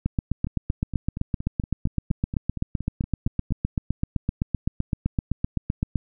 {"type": "two click trains", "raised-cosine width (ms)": 5, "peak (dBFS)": [-10, -18], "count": [47, 14], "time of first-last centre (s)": [[0.06, 5.957], [0.47, 3.507]], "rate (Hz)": [7.8, 4.28], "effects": []}